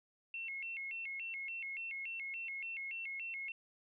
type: tone with vibrato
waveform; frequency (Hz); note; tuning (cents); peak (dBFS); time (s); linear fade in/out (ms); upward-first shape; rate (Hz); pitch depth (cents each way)
sine; 2420; D#7; -49; -40; 0.34-3.52; 2; square; 3.5; 190
effects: none